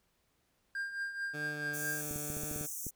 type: tone with tremolo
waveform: triangle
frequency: 1600 Hz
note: G6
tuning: 35 cents sharp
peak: -31 dBFS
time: 0.75-2.01 s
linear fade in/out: 2 ms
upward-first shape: triangle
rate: 4.6 Hz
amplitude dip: 70%
type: tone with vibrato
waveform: 15% pulse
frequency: 149.1 Hz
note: D3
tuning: 27 cents sharp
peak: -35 dBFS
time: 1.33-2.67 s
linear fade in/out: 20 ms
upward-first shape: triangle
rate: 2 Hz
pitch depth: 19 cents each way
type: high-pass noise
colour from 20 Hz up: pink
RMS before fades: -41 dBFS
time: 1.73-2.91 s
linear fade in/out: 20 ms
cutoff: 5800 Hz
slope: 96 dB/octave
type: clicks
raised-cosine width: 3 ms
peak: -29 dBFS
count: 9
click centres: 2.111 / 2.16 / 2.302 / 2.368 / 2.435 / 2.513 / 2.561 / 2.611 / 2.867 s
effects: pink hiss -75 dBFS RMS until 2.95 s